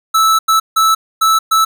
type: tone bursts at uneven times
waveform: square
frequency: 1312 Hz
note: E6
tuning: 9 cents flat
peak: -9 dBFS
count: 5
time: 0.14-0.39 / 0.48-0.6 / 0.76-0.95 / 1.21-1.39 / 1.51-1.65 s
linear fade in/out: 10 ms
effects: none